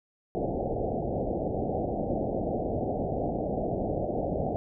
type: low-pass noise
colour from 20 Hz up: white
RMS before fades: -30 dBFS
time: 0.35-4.56 s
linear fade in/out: 0 ms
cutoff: 760 Hz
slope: 96 dB/octave
effects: none